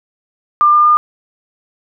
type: tone with pitch steps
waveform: sine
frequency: 1195 / 1202.6 / 1210.3 Hz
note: D6 / D6 / D#6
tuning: +30 / +41 / -48 cents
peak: -6 dBFS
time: 0.61-0.97 s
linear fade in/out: 0 ms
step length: 120 ms
effects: none